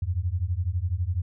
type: beating tone pair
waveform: sine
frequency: 83.2 / 95.2 Hz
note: E2 / F#2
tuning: +17 / +50 cents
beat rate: 12 Hz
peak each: -27 dBFS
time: 0.02-1.22 s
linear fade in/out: 5 ms
effects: none